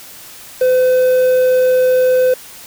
triangle tone with quantisation, 509 Hz, C5, 48 cents flat, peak -7 dBFS, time 0.61-2.34 s, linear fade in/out 5 ms, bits 5, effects white hiss -36 dBFS RMS until 2.66 s

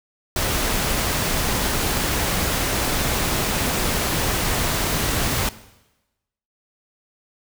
pink noise, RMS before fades -22 dBFS, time 0.36-5.49 s, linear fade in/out 2 ms, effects noise-tail reverb RT60 1.0 s tail -17 dB re dry

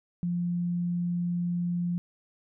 sine tone, 174.61 Hz, F3, in tune, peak -26 dBFS, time 0.23-1.98 s, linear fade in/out 0 ms, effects none

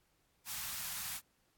white band-stop noise, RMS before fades -41 dBFS, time 0.45-1.21 s, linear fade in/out 50 ms, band 200 to 800 Hz, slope 24 dB/octave, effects pink hiss -75 dBFS RMS until 1.57 s + AAC 64 kbps

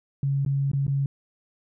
sine tone with dropouts, 138.59 Hz, C#3, in tune, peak -21 dBFS, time 0.23-1.06 s, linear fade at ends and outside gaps 2 ms, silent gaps 0.45-0.462 / 0.716-0.733 / 0.867-0.879 s, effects none

